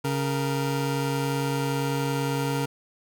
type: tone pair together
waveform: 25% pulse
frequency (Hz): 138.59 / 466.2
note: C#3 / A#4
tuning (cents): 0 / 0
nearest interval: octave + major sixth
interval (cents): 2100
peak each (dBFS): -22 / -26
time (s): 0.04-2.66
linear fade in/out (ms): 10
effects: none